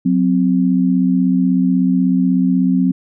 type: tone pair together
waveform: sine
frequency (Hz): 183.6 / 259.9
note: F#3 / C4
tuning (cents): -13 / -11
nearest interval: tritone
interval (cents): 602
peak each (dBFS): -14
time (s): 0.05-2.92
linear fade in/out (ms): 10
effects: none